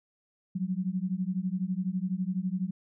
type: beating tone pair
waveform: sine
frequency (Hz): 179.3 / 191.3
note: F3 / G3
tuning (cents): +46 / -42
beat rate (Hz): 12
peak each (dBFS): -31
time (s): 0.55-2.71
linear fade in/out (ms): 10
effects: none